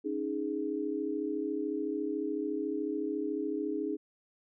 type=chord; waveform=sine; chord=C# suspended second; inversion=none; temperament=equal; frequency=277.2 / 311.1 / 415.3 Hz; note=C#4 / D#4 / G#4; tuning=0 / 0 / 0 cents; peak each=-37 / -34 / -35 dBFS; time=0.04-3.97 s; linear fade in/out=20 ms; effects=none